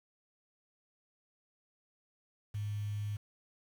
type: tone with quantisation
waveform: sine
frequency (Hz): 103.83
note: G#2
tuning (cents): 0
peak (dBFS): -34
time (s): 2.54-3.17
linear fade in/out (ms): 10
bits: 9
effects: none